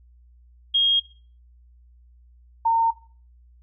sine tone pair in turn, 3253 / 912.8 Hz, G#7 / A#5, -37 / -37 cents, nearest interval octave + minor seventh, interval 2200 cents, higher first, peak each -16 dBFS, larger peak neither, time 0.74-1 / 2.65-2.91 s, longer neither, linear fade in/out 10 ms, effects noise-tail reverb RT60 0.4 s tail -19 dB re dry + added 60 Hz sine -50 dBFS peak until 3.62 s

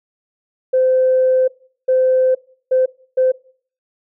sine tone bursts at uneven times, 516 Hz, C5, 24 cents flat, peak -10 dBFS, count 4, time 0.73-1.48 / 1.88-2.35 / 2.71-2.86 / 3.17-3.32 s, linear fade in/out 10 ms, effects noise-tail reverb RT60 0.5 s tail -22 dB re dry + tanh soft clip ceiling -6 dBFS

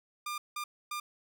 sawtooth tone bursts at uneven times, 1200 Hz, D6, 37 cents sharp, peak -31 dBFS, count 3, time 0.26-0.38 / 0.56-0.64 / 0.91-1 s, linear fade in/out 5 ms, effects none

